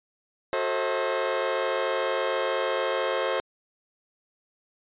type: chord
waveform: sawtooth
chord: F# diminished seventh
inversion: none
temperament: just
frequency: 370 / 444 / 532.8 / 639.4 Hz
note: F#4 / A4 / C5 / Eb5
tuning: 0 / +16 / +31 / +47 cents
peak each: -29 / -27 / -23 / -28 dBFS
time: 0.53-3.4 s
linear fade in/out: 0 ms
effects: resampled to 8000 Hz